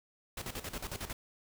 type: noise with tremolo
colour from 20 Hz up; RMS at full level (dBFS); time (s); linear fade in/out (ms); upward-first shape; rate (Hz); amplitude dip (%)
pink; -39; 0.37-1.13; 5; square; 11; 75
effects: none